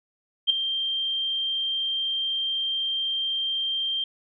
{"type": "tone with ADSR envelope", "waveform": "sine", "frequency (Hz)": 3168, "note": "G7", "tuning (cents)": 18, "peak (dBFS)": -13, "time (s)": [0.47, 4.04], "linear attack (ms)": 30, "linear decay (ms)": 7, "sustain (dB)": -11, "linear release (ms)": 3, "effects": []}